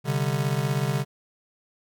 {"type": "chord", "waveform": "square", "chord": "C suspended second", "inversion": "none", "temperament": "just", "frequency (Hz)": [130.81, 147.16, 196.22], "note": ["C3", "D3", "G3"], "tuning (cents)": [0, 4, 2], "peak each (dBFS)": [-27, -27, -33], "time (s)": [0.04, 1.05], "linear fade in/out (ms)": 50, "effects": []}